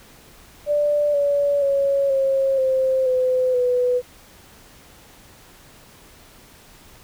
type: tone with pitch steps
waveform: sine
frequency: 587.3 / 570.9 / 555 / 539.5 / 524.4 / 509.8 / 495.6 Hz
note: D5 / D5 / C#5 / C#5 / C5 / C5 / B4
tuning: 0 / -49 / +2 / -47 / +4 / -45 / +6 cents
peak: -16 dBFS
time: 0.66-4.02 s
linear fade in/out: 50 ms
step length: 480 ms
effects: pink hiss -48 dBFS RMS until 7.03 s

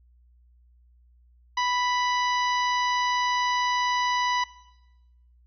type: harmonic tone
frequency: 987.8 Hz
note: B5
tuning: in tune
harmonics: 1 / 2 / 3 / 4 / 5 / 6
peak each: -24 / -30 / -34 / -36 / -38 / -40 dBFS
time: 1.57-4.44 s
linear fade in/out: 5 ms
effects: noise-tail reverb RT60 1.0 s tail -19 dB re dry + added 60 Hz sine -55 dBFS peak until 5.46 s

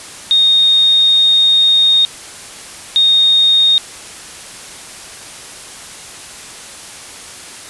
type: tone pair in turn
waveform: sine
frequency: 3700 / 3700 Hz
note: A#7 / A#7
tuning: -14 / -14 cents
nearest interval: unison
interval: 0 cents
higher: neither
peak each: -7 dBFS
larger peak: neither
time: 0.31-2.05 / 2.96-3.78 s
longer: first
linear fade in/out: 0 ms
effects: white hiss -32 dBFS RMS until 7.69 s + resampled to 24000 Hz

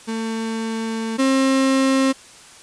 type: tone pair in turn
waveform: 35% pulse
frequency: 224.4 / 266.9 Hz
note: A3 / C4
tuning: +34 / +35 cents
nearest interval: minor third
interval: 301 cents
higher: second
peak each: -21 / -13 dBFS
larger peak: second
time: 0.07-1.18 / 1.18-2.13 s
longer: first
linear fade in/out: 20 ms
effects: white hiss -44 dBFS RMS until 2.62 s + resampled to 22050 Hz

